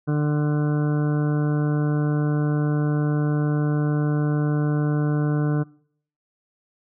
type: harmonic tone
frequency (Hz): 148.9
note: D3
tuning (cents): +24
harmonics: 1 / 2 / 3 / 4 / 5 / 7 / 8 / 9 / 10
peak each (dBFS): -20 / -25 / -31 / -37 / -39 / -41 / -43 / -43 / -39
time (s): 0.07-5.64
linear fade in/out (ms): 20
effects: noise-tail reverb RT60 0.6 s tail -24 dB re dry